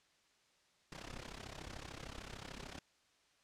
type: noise with amplitude modulation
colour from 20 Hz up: pink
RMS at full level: -45 dBFS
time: 0.92-2.79 s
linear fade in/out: 2 ms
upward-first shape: sine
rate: 33.4 Hz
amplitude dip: 85%
effects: white hiss -72 dBFS RMS until 3.43 s + low-pass 6000 Hz 12 dB/octave